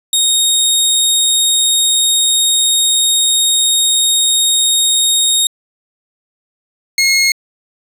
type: tone pair in turn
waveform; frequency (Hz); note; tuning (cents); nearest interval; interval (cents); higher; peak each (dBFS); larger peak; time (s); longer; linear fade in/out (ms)
20% pulse; 3729 / 2161; A#7 / C#7; 0 / -45; major sixth; 945; first; -4; neither; 0.13-5.47 / 6.98-7.32; first; 2
effects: resampled to 32000 Hz + 7-bit